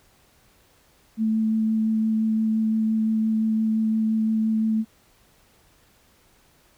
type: tone with vibrato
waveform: sine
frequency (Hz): 220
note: A3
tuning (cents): 0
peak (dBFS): -19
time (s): 1.17-4.85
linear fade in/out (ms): 50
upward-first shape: sine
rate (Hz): 5.8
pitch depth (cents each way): 9
effects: pink hiss -59 dBFS RMS until 6.77 s